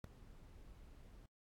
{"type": "noise with ADSR envelope", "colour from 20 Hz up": "brown", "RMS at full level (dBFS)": -38, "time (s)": [0.04, 1.26], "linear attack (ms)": 3, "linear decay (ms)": 4, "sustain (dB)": -20, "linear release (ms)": 3, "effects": ["AAC 64 kbps"]}